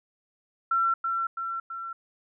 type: tone with echo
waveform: sine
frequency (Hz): 1353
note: E6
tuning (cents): +45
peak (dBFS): -21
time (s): 0.71-0.94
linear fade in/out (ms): 5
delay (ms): 330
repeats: 3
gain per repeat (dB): -4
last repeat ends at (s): 1.93
effects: none